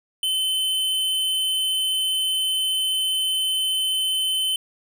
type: tone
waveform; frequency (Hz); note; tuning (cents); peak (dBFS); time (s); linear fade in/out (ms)
square; 3057; G7; -44; -21; 0.23-4.56; 2
effects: none